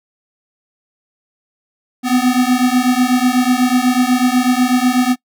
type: beating tone pair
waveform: square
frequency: 246.9 / 255 Hz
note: B3 / C4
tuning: 0 / -44 cents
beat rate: 8.1 Hz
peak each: -15 dBFS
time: 2.03-5.16 s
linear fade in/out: 50 ms
effects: noise-tail reverb RT60 0.1 s tail -22 dB re dry